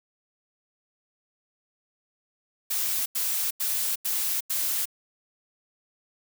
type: noise bursts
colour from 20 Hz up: blue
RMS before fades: -27 dBFS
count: 5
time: 2.7-4.856 s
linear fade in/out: 10 ms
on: 360 ms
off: 89 ms
effects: none